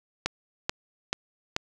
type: click train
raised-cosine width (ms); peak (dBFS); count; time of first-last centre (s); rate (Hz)
0.2; -8; 4; 0.26-1.564; 2.3
effects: none